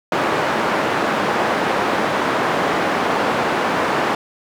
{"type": "band-pass noise", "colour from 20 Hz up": "white", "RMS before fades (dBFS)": -19, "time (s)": [0.12, 4.15], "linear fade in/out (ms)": 2, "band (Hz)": [190, 1200], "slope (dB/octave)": 12, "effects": []}